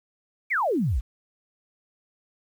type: exponential sweep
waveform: sine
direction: down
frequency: 2420 to 46.25 Hz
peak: -21 dBFS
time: 0.5-1.01 s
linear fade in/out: 20 ms
effects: 9-bit